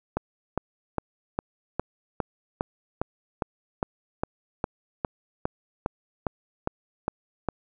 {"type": "click train", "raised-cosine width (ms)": 1, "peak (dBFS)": -11, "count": 19, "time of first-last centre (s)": [0.17, 7.487], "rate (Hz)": 2.46, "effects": []}